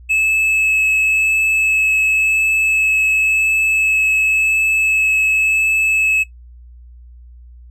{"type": "tone with vibrato", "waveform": "triangle", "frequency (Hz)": 2597, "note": "E7", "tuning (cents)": -26, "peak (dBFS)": -11, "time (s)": [0.09, 6.24], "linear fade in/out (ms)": 20, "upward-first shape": "sine", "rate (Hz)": 0.93, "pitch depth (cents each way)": 8, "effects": ["noise-tail reverb RT60 0.1 s tail -17 dB re dry", "added 60 Hz sine -37 dBFS peak until 7.7 s"]}